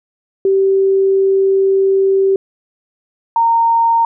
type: tone pair in turn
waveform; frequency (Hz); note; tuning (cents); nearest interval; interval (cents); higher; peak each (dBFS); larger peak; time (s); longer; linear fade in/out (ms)
sine; 387.5 / 921.6; G4 / A#5; -20 / -20; octave + minor third; 1500; second; -9; neither; 0.45-2.36 / 3.36-4.05; first; 2
effects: none